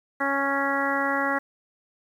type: harmonic tone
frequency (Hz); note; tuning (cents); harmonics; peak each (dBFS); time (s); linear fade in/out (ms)
277.2; C#4; 0; 1 / 2 / 3 / 4 / 5 / 6 / 7; -30 / -30 / -30 / -30 / -30 / -30 / -30; 0.2-1.39; 10
effects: 9-bit